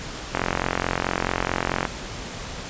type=click train; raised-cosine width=0.5 ms; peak=-6 dBFS; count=68; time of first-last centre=0.35-1.852 s; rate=44.6 Hz; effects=pink hiss -34 dBFS RMS until 2.69 s + resampled to 16000 Hz